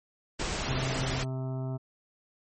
pink noise, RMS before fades -32 dBFS, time 0.39-1.24 s, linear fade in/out 10 ms
harmonic tone, 130.81 Hz, C3, in tune, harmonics 1 / 2 / 3 / 5 / 6 / 7 / 8 / 9 / 10, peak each -31 / -40 / -43 / -43 / -54 / -52 / -57 / -59 / -55 dBFS, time 0.67-1.78 s, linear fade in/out 20 ms
effects MP3 32 kbps

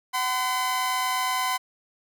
sawtooth tone pair together, 753 / 1020.2 Hz, F#5 / C6, +30 / -44 cents, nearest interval perfect fourth, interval 526 cents, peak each -26 / -21 dBFS, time 0.13-1.58 s, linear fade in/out 20 ms, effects none

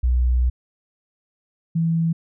sine tone pair in turn, 61.74 / 164.83 Hz, B1 / E3, 0 / 0 cents, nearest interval octave + perfect fourth, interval 1700 cents, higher second, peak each -15 / -17 dBFS, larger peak first, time 0.03-0.5 / 1.75-2.13 s, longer first, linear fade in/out 10 ms, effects none

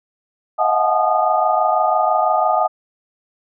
sine tone cluster, 633 / 719 / 745 / 859 / 1228 Hz, D#5 / F#5 / F#5 / A5 / D#6, +30 / -50 / +12 / -42 / -23 cents, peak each -20 dBFS, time 0.58-2.68 s, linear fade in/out 20 ms, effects none

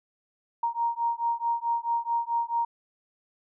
sine beating tone pair, 932.3 / 936.9 Hz, A#5 / A#5, 0 / +8 cents, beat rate 4.6 Hz, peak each -28 dBFS, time 0.63-2.65 s, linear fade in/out 5 ms, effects none

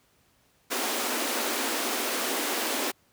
pink high-pass noise, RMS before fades -29 dBFS, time 0.7-2.92 s, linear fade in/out 20 ms, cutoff 230 Hz, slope 96 dB/octave, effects pink hiss -65 dBFS RMS until 3.12 s + high-pass 60 Hz 12 dB/octave

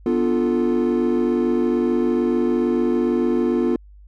triangle chord, B half-diminished seventh, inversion none, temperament equal, 246.9 / 293.7 / 349.2 / 440 Hz, B3 / D4 / F4 / A4, 0 / 0 / 0 / 0 cents, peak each -18 / -24 / -18 / -23 dBFS, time 0.06-3.76 s, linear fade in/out 2 ms, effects tanh soft clip ceiling -7 dBFS + added 50 Hz sine -42 dBFS peak until 4.07 s

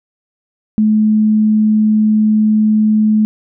sine tone, 214.9 Hz, A3, 41 cents flat, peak -8 dBFS, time 0.78-3.25 s, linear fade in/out 0 ms, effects none

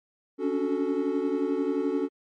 triangle chord, D major seventh, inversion third, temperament equal with one note detuned, 277.2 / 288.6 / 370 / 440 Hz, C#4 / D4 / F#4 / A4, 0 / -30 / 0 / 0 cents, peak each -28 dBFS, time 0.38-2.09 s, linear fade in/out 50 ms, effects MP3 48 kbps

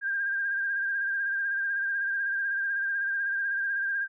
sine tone with vibrato, 1599 Hz, G6, 34 cents sharp, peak -26 dBFS, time 0.01-4.08 s, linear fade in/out 50 ms, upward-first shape sine, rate 16 Hz, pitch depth 37 cents each way, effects none

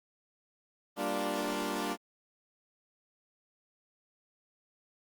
15% pulse chord, G minor seventh, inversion none, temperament equal, 196 / 233.1 / 293.7 / 349.2 Hz, G3 / Bb3 / D4 / F4, 0 / 0 / 0 / 0 cents, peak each -32 / -32 / -29 / -32 dBFS, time 0.96-1.97 s, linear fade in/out 50 ms, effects Opus 32 kbps

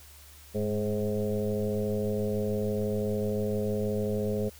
sine tone with frequency modulation, 314.6 Hz, D#4, 19 cents sharp, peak -26 dBFS, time 0.54-4.5 s, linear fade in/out 20 ms, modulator 106 Hz, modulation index 2.3, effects added 73 Hz sine -52 dBFS peak until 4.59 s + white hiss -53 dBFS RMS until 4.59 s

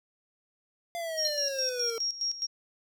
square exponential sweep, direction down, 694 to 451.1 Hz, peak -33 dBFS, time 0.95-1.98 s, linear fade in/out 0 ms
sine tone with tremolo, 5588 Hz, F8, in tune, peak -27 dBFS, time 1.17-2.47 s, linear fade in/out 20 ms, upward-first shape square, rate 4.8 Hz, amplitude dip 75%
triangle tone with exponential decay, 4186 Hz, C8, in tune, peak -26 dBFS, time 1.25-1.71 s, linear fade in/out 1 ms, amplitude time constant 100 ms
effects none

